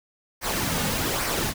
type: noise with flanger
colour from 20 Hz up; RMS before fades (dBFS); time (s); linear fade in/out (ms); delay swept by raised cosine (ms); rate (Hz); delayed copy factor
pink; -26; 0.41-1.54; 50; 0.27 to 3.07; 1.2; -0.5
effects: none